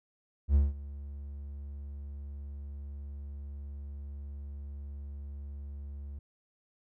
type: tone with ADSR envelope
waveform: triangle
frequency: 70.8 Hz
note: C#2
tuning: 37 cents sharp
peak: -17 dBFS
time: 0.48-6.19 s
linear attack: 70 ms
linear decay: 180 ms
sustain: -20 dB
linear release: 4 ms
effects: none